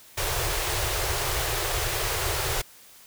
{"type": "band-stop noise", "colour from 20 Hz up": "pink", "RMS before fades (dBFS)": -27, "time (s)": [0.17, 2.62], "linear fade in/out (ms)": 10, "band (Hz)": [140, 340], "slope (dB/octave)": 96, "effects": ["white hiss -51 dBFS RMS until 3.06 s"]}